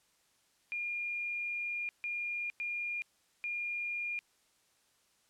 sine tone bursts at uneven times, 2415 Hz, D7, 48 cents sharp, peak -34 dBFS, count 4, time 0.72-1.89 / 2.04-2.5 / 2.6-3.02 / 3.44-4.19 s, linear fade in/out 0 ms, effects white hiss -71 dBFS RMS until 5.29 s + low-pass 10000 Hz 12 dB/octave

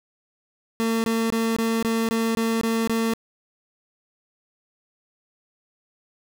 30% pulse tone bursts, 226.6 Hz, A#3, 49 cents flat, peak -18 dBFS, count 9, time 0.8-3.136 s, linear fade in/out 0 ms, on 240 ms, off 22 ms, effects none

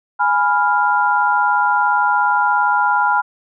sine chord, F diminished, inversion first, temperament equal, 830.6 / 987.8 / 1396.9 Hz, Ab5 / Cb6 / F6, 0 / 0 / 0 cents, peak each -17 dBFS, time 0.19-3.22 s, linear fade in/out 20 ms, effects none

